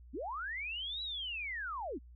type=linear two-way sweep; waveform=sine; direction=up then down; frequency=207.7 to 3951 to 207.7 Hz; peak=-37 dBFS; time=0.13-1.99 s; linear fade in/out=20 ms; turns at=1.02 s; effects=added 60 Hz sine -52 dBFS peak until 2.15 s